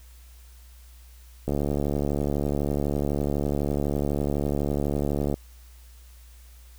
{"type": "click train", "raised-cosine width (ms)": 2, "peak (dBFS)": -13, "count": 279, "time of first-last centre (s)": [1.48, 5.341], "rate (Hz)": 72, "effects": ["added 60 Hz sine -46 dBFS peak until 6.78 s", "white hiss -57 dBFS RMS until 6.78 s"]}